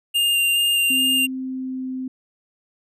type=tone with vibrato; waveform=square; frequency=2800 Hz; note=F7; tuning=4 cents sharp; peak=-17 dBFS; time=0.14-1.27 s; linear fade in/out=20 ms; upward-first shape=square; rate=2.4 Hz; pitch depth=9 cents each way
type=tone with pitch glide; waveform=sine; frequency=261 to 258.7 Hz; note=C4 to C4; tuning=-4 to -19 cents; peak=-25 dBFS; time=0.9-2.08 s; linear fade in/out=5 ms; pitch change=-15 cents; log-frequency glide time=1.22-1.9 s
effects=none